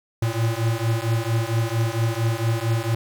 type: beating tone pair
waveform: square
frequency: 111.9 / 116.3 Hz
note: A2 / A#2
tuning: +30 / -4 cents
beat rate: 4.4 Hz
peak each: -24 dBFS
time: 0.22-2.95 s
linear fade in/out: 5 ms
effects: 10-bit